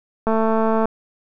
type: click train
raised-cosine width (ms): 1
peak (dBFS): -7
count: 131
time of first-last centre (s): 0.27-0.856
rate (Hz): 222
effects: none